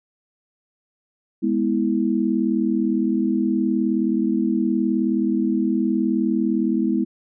sine chord, E major, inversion first, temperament equal with one note detuned, 207.7 / 246.9 / 325.8 Hz, G#3 / B3 / E4, 0 / 0 / -20 cents, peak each -22 dBFS, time 1.42-7.05 s, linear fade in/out 20 ms, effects none

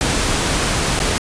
pink noise with dropouts, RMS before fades -18 dBFS, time 0.01-1.18 s, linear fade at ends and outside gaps 0 ms, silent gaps 0.991-1.001 s, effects resampled to 22050 Hz

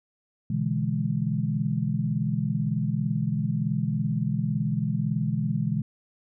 sine chord, E dominant seventh, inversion second, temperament equal, 123.47 / 146.83 / 164.81 / 207.7 Hz, B2 / D3 / E3 / G#3, 0 / 0 / 0 / 0 cents, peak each -29 dBFS, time 0.5-5.82 s, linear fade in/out 5 ms, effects none

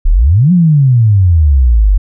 sine exponential two-way sweep, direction up then down, 30.87 to 185 to 45.45 Hz, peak -4 dBFS, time 0.05-1.98 s, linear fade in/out 10 ms, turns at 0.52 s, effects none

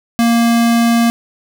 square tone, 233.1 Hz, A#3, in tune, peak -10 dBFS, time 0.19-1.1 s, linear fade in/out 0 ms, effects none

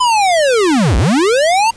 square linear two-way sweep, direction down then up, 1024 to 47.31 to 939 Hz, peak -10 dBFS, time 0-1.71 s, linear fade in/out 10 ms, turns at 0.97 s, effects pink hiss -42 dBFS RMS until 1.76 s + resampled to 22050 Hz

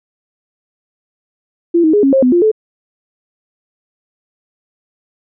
sine tone with pitch steps, 340.7 / 314.9 / 414.5 / 273.1 / 535 / 251.8 / 348.9 / 434.1 Hz, F4 / D#4 / G#4 / C#4 / C5 / B3 / F4 / A4, -43 / +21 / -3 / -26 / +38 / +34 / -2 / -23 cents, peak -7 dBFS, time 1.74-2.516 s, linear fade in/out 10 ms, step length 97 ms, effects none

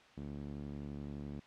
sawtooth tone with band-pass filter, 71.7 Hz, D2, 41 cents flat, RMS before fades -44 dBFS, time 0.17-1.4 s, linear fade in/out 5 ms, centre 220 Hz, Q 1.5, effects white hiss -60 dBFS RMS until 1.46 s + low-pass 3000 Hz 12 dB/octave

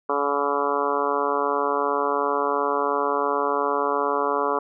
harmonic tone with a mistuned harmonic, 142.8 Hz, D3, 48 cents flat, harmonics 2 / 3 / 4 / 5 / 6 / 7 / 8 / 9 / 10, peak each -33 / -26 / -29 / -31 / -31 / -27 / -27 / -32 / -35 dBFS, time 0.09-4.59 s, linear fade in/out 5 ms, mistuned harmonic 10, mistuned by -58 cents, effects none

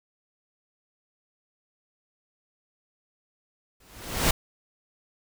pink noise with exponential growth, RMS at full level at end -19 dBFS, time 3.8-4.31 s, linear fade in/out 5 ms, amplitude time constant 110 ms, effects none

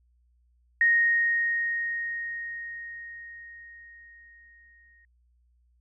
sine tone with exponential decay, 1864.7 Hz, A#6, in tune, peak -17 dBFS, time 0.81-5.05 s, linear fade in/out 2 ms, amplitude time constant 920 ms, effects added 60 Hz sine -62 dBFS peak until 5.8 s

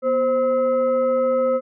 sine tone with frequency modulation, 523.3 Hz, C5, in tune, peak -16 dBFS, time 0.02-1.61 s, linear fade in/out 50 ms, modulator 767 Hz, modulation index 0.54, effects none

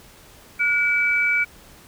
sine tone pair together, 1445.7 / 2300 Hz, F#6 / D7, -41 / -37 cents, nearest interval minor sixth, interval 804 cents, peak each -23 / -18 dBFS, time 0.59-1.45 s, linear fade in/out 20 ms, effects pink hiss -48 dBFS RMS until 1.87 s

